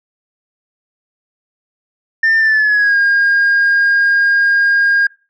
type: tone with pitch glide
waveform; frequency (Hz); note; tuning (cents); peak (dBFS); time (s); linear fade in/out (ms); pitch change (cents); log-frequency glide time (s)
sine; 1797 to 1619.5; A6 to G#6; +36 to -44; -7; 2.23-5.07; 5; -180; 2.38-2.97
effects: noise-tail reverb RT60 0.3 s tail -23 dB re dry + tanh soft clip ceiling -7 dBFS